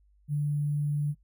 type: tone with sample-and-hold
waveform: sine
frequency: 146.83 Hz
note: D3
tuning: in tune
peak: -25 dBFS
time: 0.28-1.15 s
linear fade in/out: 50 ms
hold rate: 11025 Hz
effects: noise-tail reverb RT60 0.1 s tail -21 dB re dry + added 50 Hz sine -60 dBFS peak until 1.23 s